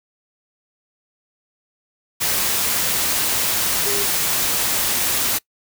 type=tone in noise; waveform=sine; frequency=404.5 Hz; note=G#4; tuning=46 cents flat; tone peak=-26 dBFS; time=3.85-4.05 s; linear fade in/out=20 ms; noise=white; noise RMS=-20 dBFS; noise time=2.2-5.39 s; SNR=-9 dB; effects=noise-tail reverb RT60 0.1 s tail -23 dB re dry